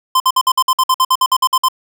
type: tone bursts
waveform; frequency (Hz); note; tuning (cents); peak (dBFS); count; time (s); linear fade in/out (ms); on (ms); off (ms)
square; 1036; C6; -17; -10; 15; 0.15-1.685; 5; 51; 55
effects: none